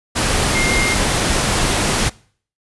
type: tone in noise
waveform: sine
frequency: 2121 Hz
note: C7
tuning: 23 cents sharp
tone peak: -18 dBFS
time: 0.54-0.95 s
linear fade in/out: 20 ms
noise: pink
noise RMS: -17 dBFS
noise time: 0.15-2.1 s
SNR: -4 dB
effects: noise-tail reverb RT60 0.5 s tail -23 dB re dry + resampled to 24000 Hz